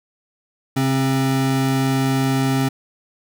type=tone pair together; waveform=square; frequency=134.4 / 266.1 Hz; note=C3 / C4; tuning=+47 / +29 cents; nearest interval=octave; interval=1182 cents; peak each=-20 dBFS; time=0.76-2.69 s; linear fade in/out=10 ms; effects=none